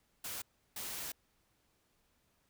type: noise bursts at uneven times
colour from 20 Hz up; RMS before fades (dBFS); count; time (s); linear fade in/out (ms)
white; -42; 2; 0.24-0.42 / 0.76-1.12; 5
effects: pink hiss -75 dBFS RMS until 2.49 s